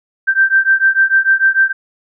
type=beating tone pair; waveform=sine; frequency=1563 / 1569.7 Hz; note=G6 / G6; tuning=-6 / +2 cents; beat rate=6.7 Hz; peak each=-12 dBFS; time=0.27-1.73 s; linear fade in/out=20 ms; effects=none